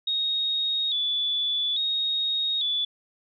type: tone with vibrato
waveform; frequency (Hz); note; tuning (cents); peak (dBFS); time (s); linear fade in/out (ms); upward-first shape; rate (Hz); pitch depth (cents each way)
sine; 3597; A7; +37; -23; 0.07-2.85; 5; square; 0.59; 69
effects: none